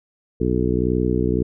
harmonic tone, 61.74 Hz, B1, in tune, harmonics 1 / 2 / 3 / 4 / 5 / 6 / 7, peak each -25 / -25 / -25 / -25 / -25 / -25 / -25 dBFS, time 0.4-1.43 s, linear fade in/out 10 ms, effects none

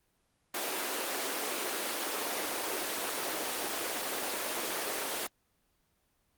pink high-pass noise, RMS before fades -34 dBFS, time 0.54-5.27 s, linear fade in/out 5 ms, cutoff 320 Hz, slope 24 dB/octave, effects pink hiss -74 dBFS RMS until 6.37 s + Opus 24 kbps

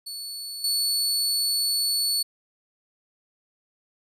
sawtooth tone with level steps, 4435 Hz, C#8, in tune, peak -30 / -19 dBFS, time 0.06-2.23 s, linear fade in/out 10 ms, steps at 0.64 s, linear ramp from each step 2 ms, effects resampled to 32000 Hz

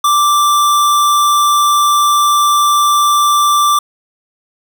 square tone, 1174.7 Hz, D6, in tune, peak -9 dBFS, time 0.04-3.79 s, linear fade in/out 5 ms, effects none

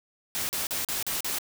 white noise bursts, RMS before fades -30 dBFS, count 6, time 0.35-1.385 s, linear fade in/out 0 ms, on 140 ms, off 39 ms, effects none

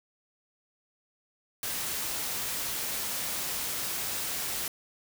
white noise, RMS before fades -33 dBFS, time 1.63-4.68 s, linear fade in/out 2 ms, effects none

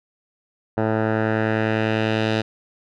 10% pulse tone with low-pass filter sweep, 110 Hz, A2, in tune, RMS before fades -21 dBFS, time 0.77-2.42 s, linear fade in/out 10 ms, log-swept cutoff 1100 to 3800 Hz, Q 1.6, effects none

